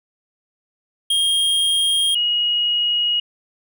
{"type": "tone pair in turn", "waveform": ["square", "sine"], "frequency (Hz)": [3234, 2892], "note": ["G#7", "F#7"], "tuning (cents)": [-47, -40], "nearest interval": "major second", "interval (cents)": 193, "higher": "first", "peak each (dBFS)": -16, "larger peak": "neither", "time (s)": [[1.1, 2.15], [2.15, 3.2]], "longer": "neither", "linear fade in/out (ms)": 5, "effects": []}